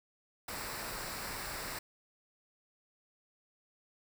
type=noise with comb filter; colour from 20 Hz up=pink; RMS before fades=-41 dBFS; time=0.48-1.79 s; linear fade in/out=5 ms; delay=0.31 ms; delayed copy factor=-0.55; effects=none